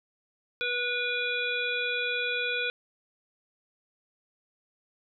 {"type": "harmonic tone", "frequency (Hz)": 488.2, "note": "B4", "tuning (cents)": -20, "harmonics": [1, 3, 5, 7, 8], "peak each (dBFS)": [-35, -32, -31, -35, -39], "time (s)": [0.61, 2.7], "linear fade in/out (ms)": 0, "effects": []}